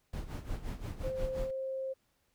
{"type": "noise with tremolo", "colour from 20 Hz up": "brown", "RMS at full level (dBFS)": -36, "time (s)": [0.13, 1.51], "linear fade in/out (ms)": 5, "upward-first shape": "sine", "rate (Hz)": 5.7, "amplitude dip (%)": 75}
{"type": "tone with pitch glide", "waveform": "sine", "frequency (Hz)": [523, 530], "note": ["C5", "C5"], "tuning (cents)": [-1, 22], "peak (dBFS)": -34, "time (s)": [1.03, 1.94], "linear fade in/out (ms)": 20, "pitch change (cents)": 23, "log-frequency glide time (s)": [1.28, 1.55]}
{"effects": ["pink hiss -75 dBFS RMS until 2.34 s"]}